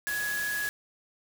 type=tone in noise; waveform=sine; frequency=1677 Hz; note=G#6; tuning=16 cents sharp; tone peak=-29 dBFS; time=0.07-0.69 s; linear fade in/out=0 ms; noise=white; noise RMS=-37 dBFS; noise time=0.07-0.69 s; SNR=+5 dB; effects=none